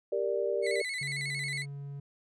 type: chord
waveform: sine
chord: G minor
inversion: none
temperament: equal with one note detuned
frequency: 395.4 / 466.2 / 587.3 Hz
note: G4 / Bb4 / D5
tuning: +15 / 0 / 0 cents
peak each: -32 dBFS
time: 0.12-0.82 s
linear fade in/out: 5 ms
type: tone with vibrato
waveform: 35% pulse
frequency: 2093 Hz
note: C7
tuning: in tune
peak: -31 dBFS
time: 0.62-1.66 s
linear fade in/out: 50 ms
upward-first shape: square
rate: 11 Hz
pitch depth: 75 cents each way
type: tone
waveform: triangle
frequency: 141 Hz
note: C#3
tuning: 30 cents sharp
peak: -36 dBFS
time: 1.01-2 s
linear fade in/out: 5 ms
effects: resampled to 22050 Hz

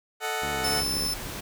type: chord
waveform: 15% pulse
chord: D# diminished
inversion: second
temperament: equal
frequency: 440 / 622.3 / 740 Hz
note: A4 / D#5 / F#5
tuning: 0 / 0 / 0 cents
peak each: -25 / -30 / -24 dBFS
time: 0.2-0.84 s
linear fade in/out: 50 ms
type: tone with vibrato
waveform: 10% pulse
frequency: 69.3 Hz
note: C#2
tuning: in tune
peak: -26 dBFS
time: 0.42-1.07 s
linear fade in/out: 5 ms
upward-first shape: triangle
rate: 3.8 Hz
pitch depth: 130 cents each way
type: noise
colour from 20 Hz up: pink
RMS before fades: -36 dBFS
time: 0.63-1.41 s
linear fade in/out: 10 ms
type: tone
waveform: sawtooth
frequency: 5280 Hz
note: E8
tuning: 2 cents sharp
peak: -24 dBFS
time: 0.64-1.14 s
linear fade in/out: 5 ms
effects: none

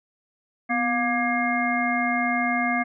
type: harmonic tone with a mistuned harmonic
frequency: 236.5 Hz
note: A#3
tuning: 25 cents sharp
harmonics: 1 / 3 / 5 / 7 / 9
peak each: -26 / -26 / -31 / -30 / -26 dBFS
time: 0.69-2.84 s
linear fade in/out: 20 ms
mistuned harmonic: 1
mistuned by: +82 cents
effects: none

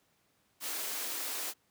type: high-pass noise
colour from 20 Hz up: white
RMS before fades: -37 dBFS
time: 0.6-1.54 s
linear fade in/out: 50 ms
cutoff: 250 Hz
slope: 48 dB/octave
effects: pink hiss -72 dBFS RMS until 1.7 s + high-pass 100 Hz 12 dB/octave

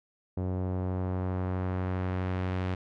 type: tone with low-pass filter sweep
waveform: sawtooth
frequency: 92.3 Hz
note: F#2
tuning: 4 cents flat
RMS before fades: -31 dBFS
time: 0.37-2.75 s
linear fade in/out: 5 ms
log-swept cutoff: 590 to 2900 Hz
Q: 0.86
effects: none

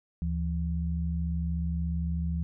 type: tone pair together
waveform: sine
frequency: 75.06 / 168.5 Hz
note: D2 / E3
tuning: +38 / +38 cents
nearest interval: octave + major second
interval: 1400 cents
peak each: -29 / -31 dBFS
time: 0.22-2.43 s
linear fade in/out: 0 ms
effects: none

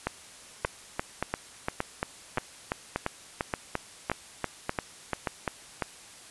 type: two click trains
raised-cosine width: 0.5 ms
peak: -12 / -12 dBFS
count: 16 / 10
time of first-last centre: 0.65-5.822 / 0.07-5.272 s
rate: 2.9 / 1.73 Hz
effects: white hiss -49 dBFS RMS until 6.3 s + resampled to 24000 Hz

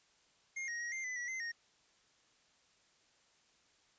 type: tone with pitch steps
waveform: square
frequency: 2130 / 1880 / 1895 / 2097 / 2008 / 1937 / 2065 / 1859 Hz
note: C7 / A#6 / A#6 / C7 / B6 / B6 / C7 / A#6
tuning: +30 / +14 / +28 / +3 / +28 / -34 / -23 / -5 cents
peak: -39 dBFS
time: 0.56-1.52 s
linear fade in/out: 10 ms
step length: 120 ms
effects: white hiss -70 dBFS RMS until 3.98 s + resampled to 16000 Hz

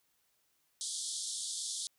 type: band-pass noise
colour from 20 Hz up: white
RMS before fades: -39 dBFS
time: 0.81-1.87 s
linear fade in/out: 0 ms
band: 3300 to 10000 Hz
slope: 96 dB/octave
effects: white hiss -75 dBFS RMS until 1.98 s

